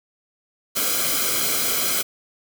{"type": "noise with comb filter", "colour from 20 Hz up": "white", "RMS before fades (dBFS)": -22, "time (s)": [0.75, 2.03], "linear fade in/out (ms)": 20, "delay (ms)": 1.1, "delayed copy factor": -0.75, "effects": []}